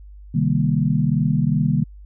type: chord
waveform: sine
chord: C minor seventh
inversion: none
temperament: equal with one note detuned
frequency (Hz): 130.81 / 153.6 / 196 / 233.1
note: C3 / Eb3 / G3 / Bb3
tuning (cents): 0 / -22 / 0 / 0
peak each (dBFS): -22 / -19 / -23 / -23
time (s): 0.34-1.84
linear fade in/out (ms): 10
effects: added 50 Hz sine -38 dBFS peak until 2.05 s